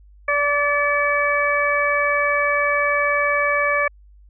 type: harmonic tone with a mistuned harmonic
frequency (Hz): 579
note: D5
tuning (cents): -25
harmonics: 1 / 2 / 3 / 4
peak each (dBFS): -22 / -22 / -22 / -22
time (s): 0.28-3.88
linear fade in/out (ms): 5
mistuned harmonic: 4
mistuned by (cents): -24
effects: added 50 Hz sine -45 dBFS peak until 4.29 s